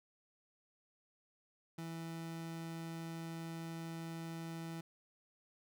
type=tone; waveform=30% pulse; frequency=164.81 Hz; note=E3; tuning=in tune; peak=-40 dBFS; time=1.78-4.81 s; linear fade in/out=5 ms; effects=none